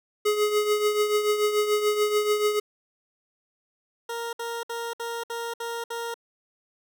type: tone with tremolo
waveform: square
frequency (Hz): 420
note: G#4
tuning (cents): +19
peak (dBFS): -19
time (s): 0.25-2.6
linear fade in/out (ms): 10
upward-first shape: triangle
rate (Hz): 6.9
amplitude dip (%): 65
type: tone bursts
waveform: 20% pulse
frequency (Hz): 466.2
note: A#4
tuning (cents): 0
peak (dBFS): -25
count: 7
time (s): 4.09-6.142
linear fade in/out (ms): 5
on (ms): 240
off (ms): 62
effects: none